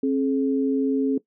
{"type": "tone pair together", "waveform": "sine", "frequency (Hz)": [268.2, 427.3], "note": ["C4", "G#4"], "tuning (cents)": [43, 49], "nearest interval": "minor sixth", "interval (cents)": 806, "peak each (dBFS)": [-20, -25], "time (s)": [0.03, 1.18], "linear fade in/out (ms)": 5, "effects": ["noise-tail reverb RT60 0.1 s tail -18 dB re dry"]}